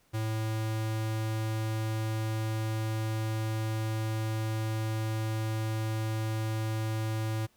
square tone, 110 Hz, A2, in tune, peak -30 dBFS, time 0.13-7.47 s, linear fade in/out 20 ms, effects pink hiss -67 dBFS RMS until 7.56 s

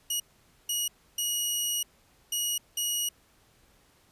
15% pulse tone bursts at uneven times, 2900 Hz, F#7, 35 cents flat, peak -20 dBFS, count 5, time 0.1-0.2 / 0.69-0.88 / 1.18-1.83 / 2.32-2.58 / 2.77-3.09 s, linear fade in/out 5 ms, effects pink hiss -63 dBFS RMS until 4.11 s + resampled to 32000 Hz

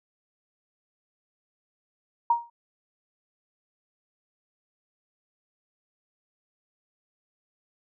sine tone with exponential decay, 940 Hz, A#5, 14 cents sharp, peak -15 dBFS, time 2.3-2.5 s, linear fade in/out 5 ms, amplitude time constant 42 ms, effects none

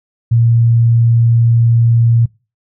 sine tone, 116.54 Hz, A#2, in tune, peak -7 dBFS, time 0.31-2.26 s, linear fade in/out 10 ms, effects noise-tail reverb RT60 0.3 s tail -23 dB re dry

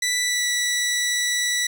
15% pulse tone with pitch glide, 1975.5 to 1957.3 Hz, B6 to B6, 0 to -16 cents, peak -14 dBFS, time 0.02-1.67 s, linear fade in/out 5 ms, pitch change -16 cents, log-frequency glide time 0.22-0.49 s, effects none

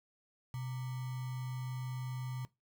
sine tone with sample-and-hold, 127.1 Hz, C3, 50 cents flat, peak -37 dBFS, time 0.54-2.45 s, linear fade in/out 0 ms, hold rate 1050 Hz, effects noise-tail reverb RT60 0.2 s tail -19 dB re dry

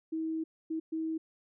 sine tone bursts at uneven times, 320.7 Hz, E4, 48 cents flat, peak -31 dBFS, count 3, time 0.12-0.44 / 0.7-0.8 / 0.92-1.18 s, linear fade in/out 10 ms, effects none

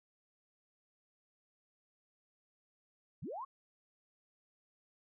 sine linear sweep, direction up, 87.31 to 1145 Hz, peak -40 dBFS, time 3.22-3.45 s, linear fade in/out 10 ms, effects none

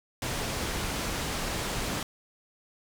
pink low-pass noise, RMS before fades -32 dBFS, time 0.22-2.03 s, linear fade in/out 2 ms, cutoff 9800 Hz, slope 12 dB/octave, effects none

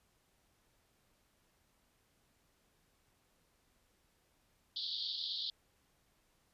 white band-pass noise, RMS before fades -40 dBFS, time 4.76-5.5 s, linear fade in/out 2 ms, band 3300 to 4700 Hz, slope 96 dB/octave, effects pink hiss -74 dBFS RMS until 6.53 s + resampled to 32000 Hz

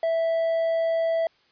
triangle tone, 658 Hz, E5, 3 cents flat, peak -19 dBFS, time 0.03-1.27 s, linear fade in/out 2 ms, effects white hiss -62 dBFS RMS until 1.51 s + resampled to 11025 Hz

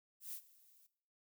violet noise with ADSR envelope, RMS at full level -44 dBFS, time 0.2-0.87 s, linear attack 130 ms, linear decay 78 ms, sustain -23 dB, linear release 10 ms, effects noise-tail reverb RT60 0.6 s tail -17 dB re dry

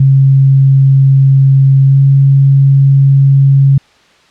sine tone with pitch glide, 135.7 to 137.36 Hz, C#3 to C#3, -36 to -15 cents, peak -3 dBFS, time 0-3.78 s, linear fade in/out 5 ms, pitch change +21 cents, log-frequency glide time 1.85-2 s, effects white hiss -46 dBFS RMS until 4.3 s + low-pass 4000 Hz 12 dB/octave

